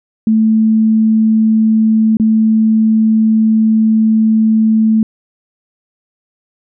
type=tone with dropouts; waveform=sine; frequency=220 Hz; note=A3; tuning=in tune; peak=-7 dBFS; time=0.27-5.03 s; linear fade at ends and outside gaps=2 ms; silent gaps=2.17-2.198 s; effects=none